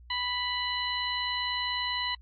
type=harmonic tone with a mistuned harmonic; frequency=988 Hz; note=B5; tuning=in tune; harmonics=1 / 2 / 3 / 4; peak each=-34 / -34 / -34 / -34 dBFS; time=0.1-2.15 s; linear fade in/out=5 ms; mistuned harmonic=4; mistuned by=+36 cents; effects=added 60 Hz sine -49 dBFS peak until 2.21 s + AAC 48 kbps